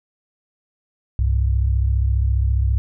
sine tone pair together, 65.41 / 100.2 Hz, C2 / G2, 0 / +38 cents, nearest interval perfect fifth, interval 738 cents, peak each -16 / -21 dBFS, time 1.19-2.78 s, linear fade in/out 0 ms, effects none

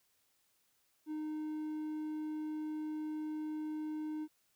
triangle tone, 307.7 Hz, D#4, 19 cents flat, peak -35 dBFS, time 1.06-4.28 s, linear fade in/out 50 ms, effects white hiss -75 dBFS RMS until 4.55 s

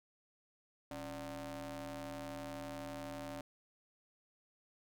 sawtooth ring-modulated tone, 156 Hz, D#3, 5 cents sharp, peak -36 dBFS, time 0.91-3.41 s, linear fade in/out 0 ms, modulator 432 Hz, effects none

